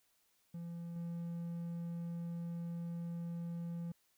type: tone with level steps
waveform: triangle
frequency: 170 Hz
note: F3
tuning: 46 cents flat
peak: -40 / -37 dBFS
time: 0.54-3.92 s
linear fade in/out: 5 ms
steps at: 0.96 s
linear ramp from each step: 2 ms
effects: white hiss -75 dBFS RMS until 4.17 s